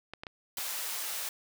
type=clicks; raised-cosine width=0.3 ms; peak=-24 dBFS; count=4; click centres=0.136 / 0.235 / 0.268 / 0.584 s
type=high-pass noise; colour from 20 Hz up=white; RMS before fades=-36 dBFS; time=0.57-1.29 s; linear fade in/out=2 ms; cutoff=590 Hz; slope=12 dB/octave
effects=none